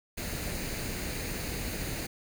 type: noise with comb filter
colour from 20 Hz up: pink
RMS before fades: -35 dBFS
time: 0.17-2.07 s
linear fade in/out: 10 ms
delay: 0.45 ms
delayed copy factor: +0.5
effects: none